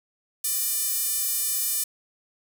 sawtooth tone with high-pass filter, 599 Hz, D5, 34 cents sharp, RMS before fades -26 dBFS, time 0.44-1.84 s, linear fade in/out 5 ms, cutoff 9400 Hz, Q 0.97, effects none

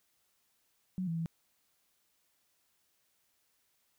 sine tone with pitch steps, 184.9 / 165.5 / 164.5 Hz, F#3 / E3 / E3, -1 / +7 / -3 cents, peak -32 dBFS, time 0.98-1.259 s, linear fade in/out 0 ms, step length 93 ms, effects white hiss -75 dBFS RMS until 3.98 s

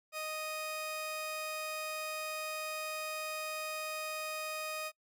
sawtooth tone pair together, 622.3 / 1244.6 Hz, D#5 / D#6, 0 / 0 cents, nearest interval octave, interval 1200 cents, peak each -37 / -34 dBFS, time 0.12-4.92 s, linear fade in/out 50 ms, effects noise-tail reverb RT60 0.1 s tail -25 dB re dry

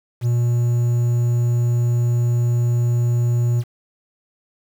triangle tone with quantisation, 120 Hz, B2, 49 cents flat, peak -13 dBFS, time 0.21-3.64 s, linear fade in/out 50 ms, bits 7, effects none

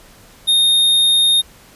square tone, 3690 Hz, A#7, 18 cents flat, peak -11 dBFS, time 0.47-1.42 s, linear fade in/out 20 ms, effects pink hiss -45 dBFS RMS until 1.75 s + resampled to 32000 Hz

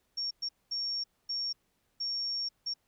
sine tone bursts at uneven times, 5520 Hz, F8, 21 cents flat, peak -31 dBFS, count 6, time 0.17-0.31 / 0.42-0.49 / 0.71-1.04 / 1.29-1.53 / 2-2.49 / 2.66-2.74 s, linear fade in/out 10 ms, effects pink hiss -75 dBFS RMS until 2.87 s

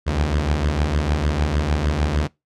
sawtooth beating tone pair, 69.3 / 75.9 Hz, C#2 / D#2, 0 / -42 cents, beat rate 6.6 Hz, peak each -19 / -16 dBFS, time 0.06-2.28 s, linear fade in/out 20 ms, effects noise-tail reverb RT60 0.2 s tail -23 dB re dry + low-pass 6000 Hz 12 dB/octave

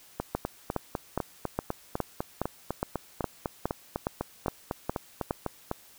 two click trains, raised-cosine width 1 ms, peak -13 / -15 dBFS, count 13 / 23, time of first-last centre 0.35-5.309 / 0.2-5.714 s, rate 2.42 / 3.99 Hz, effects white hiss -55 dBFS RMS until 5.98 s

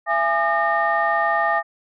sine tone cluster, 673 / 827 / 1211 / 1835 Hz, E5 / G#5 / D#6 / A#6, +36 / -8 / -47 / -28 cents, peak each -22 dBFS, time 0.06-1.63 s, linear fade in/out 50 ms, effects tanh soft clip ceiling -8 dBFS

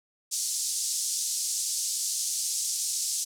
pink band-pass noise, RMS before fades -30 dBFS, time 0.31-3.25 s, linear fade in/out 20 ms, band 5400 to 9600 Hz, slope 24 dB/octave, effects none

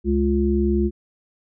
harmonic tone, 70 Hz, C#2, 18 cents sharp, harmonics 1 / 3 / 5, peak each -21 / -21 / -21 dBFS, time 0.04-0.91 s, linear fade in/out 50 ms, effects none

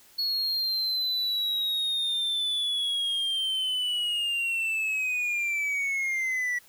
triangle linear sweep, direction down, 4358 to 1943 Hz, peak -24 dBFS, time 0.18-6.59 s, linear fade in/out 10 ms, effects white hiss -56 dBFS RMS until 6.68 s

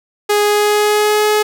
sawtooth tone with pitch glide, 414.8 to 423.5 Hz, G#4 to G#4, -2 to +34 cents, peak -7 dBFS, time 0.29-1.43 s, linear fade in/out 10 ms, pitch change +36 cents, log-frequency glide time 0.42-1.28 s, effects none

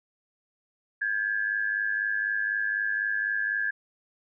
sine tone pair together, 1601 / 1705 Hz, G6 / G#6, +36 / +45 cents, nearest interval minor second, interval 109 cents, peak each -28 dBFS, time 1.01-3.71 s, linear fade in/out 10 ms, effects none

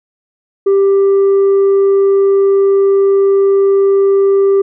sine tone, 393.6 Hz, G4, 7 cents sharp, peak -4 dBFS, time 0.66-4.62 s, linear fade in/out 10 ms, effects tanh soft clip ceiling -6 dBFS

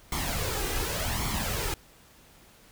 pink noise with flanger, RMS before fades -30 dBFS, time 0.12-1.74 s, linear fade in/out 2 ms, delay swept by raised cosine 0.91 to 2.51 ms, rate 0.88 Hz, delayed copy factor +0.6, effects pink hiss -56 dBFS RMS until 2.71 s

